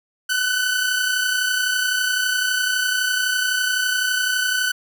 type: tone pair together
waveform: sawtooth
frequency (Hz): 1476.1 / 1508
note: F#6 / F#6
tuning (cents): -5 / +32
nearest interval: unison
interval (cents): 37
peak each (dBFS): -22 / -16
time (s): 0.29-4.72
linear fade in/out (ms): 10
effects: none